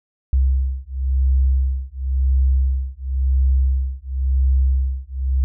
sine beating tone pair, 65.41 / 66.36 Hz, C2 / C2, 0 / +25 cents, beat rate 0.95 Hz, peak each -18 dBFS, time 0.33-5.44 s, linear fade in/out 0 ms, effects none

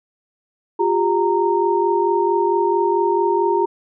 sine tone cluster, 356.2 / 400.7 / 926 Hz, F4 / G4 / A#5, +34 / +38 / -12 cents, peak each -19 dBFS, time 0.79-3.66 s, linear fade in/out 10 ms, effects none

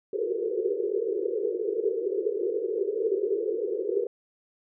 white band-pass noise, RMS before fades -28 dBFS, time 0.13-4.07 s, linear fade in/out 2 ms, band 360 to 480 Hz, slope 96 dB/octave, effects none

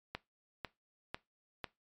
click train, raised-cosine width 0.3 ms, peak -22 dBFS, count 4, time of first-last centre 0.15-1.643 s, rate 2.01 Hz, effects noise-tail reverb RT60 0.2 s tail -19 dB re dry + MP3 96 kbps

